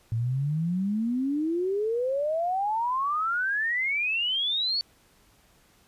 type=exponential sweep; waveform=sine; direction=up; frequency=110 to 4515 Hz; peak=-24 dBFS; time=0.12-4.81 s; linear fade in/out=0 ms; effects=pink hiss -61 dBFS RMS until 5.87 s + resampled to 32000 Hz